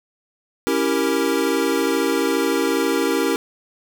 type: chord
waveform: square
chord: C# diminished seventh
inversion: none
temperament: equal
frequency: 277.2 / 329.6 / 392 / 466.2 Hz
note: C#4 / E4 / G4 / Bb4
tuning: 0 / 0 / 0 / 0 cents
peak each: -24 dBFS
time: 0.67-3.36 s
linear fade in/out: 0 ms
effects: none